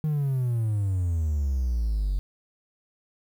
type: exponential sweep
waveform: triangle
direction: down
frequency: 157 to 46.08 Hz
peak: -20 dBFS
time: 0.04-2.19 s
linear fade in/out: 0 ms
effects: tanh soft clip ceiling -16 dBFS + 9-bit